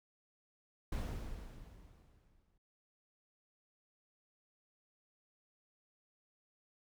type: noise with exponential decay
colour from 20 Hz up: brown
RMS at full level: -36 dBFS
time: 0.92-2.58 s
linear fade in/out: 5 ms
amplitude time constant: 360 ms
effects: none